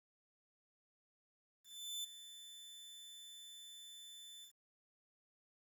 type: tone with ADSR envelope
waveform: sawtooth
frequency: 3520 Hz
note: A7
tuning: in tune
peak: -37 dBFS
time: 1.63-4.53 s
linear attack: 410 ms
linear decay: 11 ms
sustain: -13 dB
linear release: 98 ms
effects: 11-bit